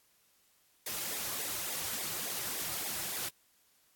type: noise with flanger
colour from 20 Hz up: white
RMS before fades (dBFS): -37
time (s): 0.86-3.29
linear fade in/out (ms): 5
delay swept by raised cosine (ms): 0.68 to 4.48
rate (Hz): 3.5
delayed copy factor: -0.8
effects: white hiss -69 dBFS RMS until 3.95 s + AAC 64 kbps

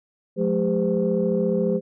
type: tone cluster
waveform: sine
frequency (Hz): 179.9 / 214.3 / 399.7 / 511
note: F#3 / A3 / G4 / C5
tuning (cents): -48 / -45 / +34 / -41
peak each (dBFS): -24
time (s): 0.36-1.81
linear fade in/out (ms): 50
effects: tanh soft clip ceiling -10 dBFS

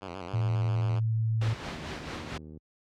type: tone with vibrato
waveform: 5% pulse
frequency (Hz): 91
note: F#2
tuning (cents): -28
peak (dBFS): -26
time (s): 0.01-1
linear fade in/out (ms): 20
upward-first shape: square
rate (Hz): 7.4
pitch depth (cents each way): 100
type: tone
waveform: sine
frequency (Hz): 111.6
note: A2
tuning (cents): +25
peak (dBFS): -24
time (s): 0.33-1.54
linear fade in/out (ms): 10
type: noise with tremolo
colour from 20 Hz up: pink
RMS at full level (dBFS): -35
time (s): 1.41-2.38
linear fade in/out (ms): 5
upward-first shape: sine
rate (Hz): 4.5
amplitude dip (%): 45
type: click train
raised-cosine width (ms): 3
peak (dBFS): -33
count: 67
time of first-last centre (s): 1.72-2.573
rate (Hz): 77.4
effects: high-pass 60 Hz 12 dB/octave + low-pass 4000 Hz 12 dB/octave

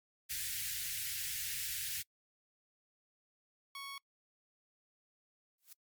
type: band-stop noise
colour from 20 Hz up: white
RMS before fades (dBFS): -39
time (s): 0.29-2.03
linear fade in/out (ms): 20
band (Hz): 140 to 1600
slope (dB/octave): 48
type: tone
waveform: 15% pulse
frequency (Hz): 1108.7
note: C#6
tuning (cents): 0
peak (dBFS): -37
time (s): 3.75-3.98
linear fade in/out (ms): 2
type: noise with exponential growth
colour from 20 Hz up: blue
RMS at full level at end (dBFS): -48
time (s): 5.58-5.73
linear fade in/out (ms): 5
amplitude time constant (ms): 31
effects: noise-tail reverb RT60 0.1 s tail -26 dB re dry + MP3 96 kbps

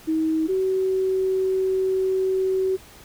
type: tone pair in turn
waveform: sine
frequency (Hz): 318.1 / 378.3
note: D#4 / F#4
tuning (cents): +38 / +38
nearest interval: minor third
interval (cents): 300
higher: second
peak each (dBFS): -19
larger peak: neither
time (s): 0.07-0.48 / 0.48-2.77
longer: second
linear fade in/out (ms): 20
effects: pink hiss -47 dBFS RMS until 3.04 s

